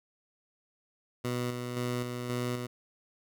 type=tone with tremolo; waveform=15% pulse; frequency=122.8 Hz; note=B2; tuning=9 cents flat; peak=-24 dBFS; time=1.24-2.67 s; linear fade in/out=10 ms; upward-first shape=square; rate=1.9 Hz; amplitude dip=40%; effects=none